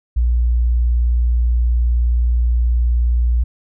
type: tone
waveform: sine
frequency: 59.5 Hz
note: A#1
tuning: 36 cents sharp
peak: -12 dBFS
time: 0.16-3.44 s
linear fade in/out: 10 ms
effects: none